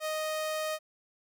sawtooth tone, 622.3 Hz, D#5, in tune, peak -27 dBFS, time 0-0.79 s, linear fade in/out 50 ms, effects none

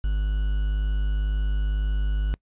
triangle tone with quantisation, 51 Hz, G#1, 31 cents flat, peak -19 dBFS, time 0.04-2.34 s, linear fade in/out 0 ms, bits 7, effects noise-tail reverb RT60 0.1 s tail -24 dB re dry + resampled to 8000 Hz

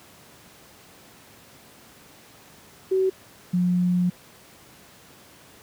sine tone pair in turn, 378.8 / 178.77 Hz, F#4 / F3, +41 / +41 cents, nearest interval octave + minor second, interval 1300 cents, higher first, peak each -18 dBFS, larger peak neither, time 2.91-3.1 / 3.53-4.1 s, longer second, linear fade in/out 10 ms, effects pink hiss -50 dBFS RMS until 5.62 s + high-pass 100 Hz 12 dB/octave

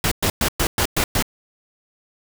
pink noise bursts, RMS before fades -19 dBFS, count 7, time 0.04-1.225 s, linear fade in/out 2 ms, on 75 ms, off 110 ms, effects none

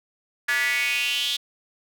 square tone with high-pass filter sweep, 130.81 Hz, C3, in tune, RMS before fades -24 dBFS, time 0.48-1.37 s, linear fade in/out 10 ms, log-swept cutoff 1700 to 3500 Hz, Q 6.3, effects none

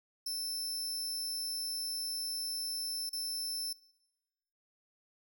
sawtooth tone with dropouts, 5310 Hz, E8, 12 cents sharp, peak -32 dBFS, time 0.26-3.73 s, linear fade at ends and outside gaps 5 ms, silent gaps 3.094-3.129 s, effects noise-tail reverb RT60 1.0 s tail -23 dB re dry

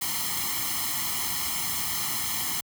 white noise with comb filter, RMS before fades -29 dBFS, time 0.01-2.61 s, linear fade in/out 10 ms, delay 0.96 ms, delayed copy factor +1, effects high-pass 60 Hz 12 dB/octave

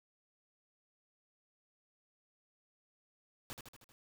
pink noise with echo, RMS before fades -45 dBFS, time 3.5-3.53 s, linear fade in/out 0 ms, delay 78 ms, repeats 5, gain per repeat -4 dB, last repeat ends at 3.92 s, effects none

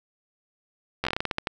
slowing click train, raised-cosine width 0.3 ms, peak -10 dBFS, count 12, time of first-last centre 1.04-1.472 s, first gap 12 ms, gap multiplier 1.22, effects none

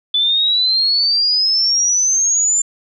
sine exponential sweep, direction up, 3469 to 7230 Hz, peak -12 dBFS, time 0.14-2.62 s, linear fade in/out 5 ms, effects none

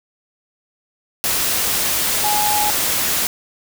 sine tone in noise, 837 Hz, G#5, 13 cents sharp, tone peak -18 dBFS, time 2.24-2.7 s, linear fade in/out 0 ms, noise white, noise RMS -19 dBFS, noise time 1.24-3.27 s, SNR -2 dB, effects none

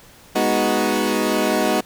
20% pulse chord, G# minor seventh, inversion none, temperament equal, 207.7 / 246.9 / 311.1 / 370 Hz, G#3 / B3 / D#4 / F#4, 0 / 0 / 0 / 0 cents, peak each -18 dBFS, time 0.35-1.81 s, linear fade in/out 10 ms, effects pink hiss -47 dBFS RMS until 1.85 s

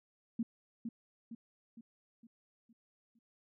sine tone with echo, 230 Hz, A#3, 23 cents flat, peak -31 dBFS, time 0.39-0.43 s, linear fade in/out 5 ms, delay 460 ms, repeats 6, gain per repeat -6 dB, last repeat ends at 3.19 s, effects none

